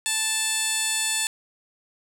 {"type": "tone with band-pass filter", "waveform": "15% pulse", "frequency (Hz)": 880, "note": "A5", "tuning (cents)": 0, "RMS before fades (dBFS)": -25, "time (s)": [0.06, 1.27], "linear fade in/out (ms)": 0, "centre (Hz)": 7400, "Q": 1.4, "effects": []}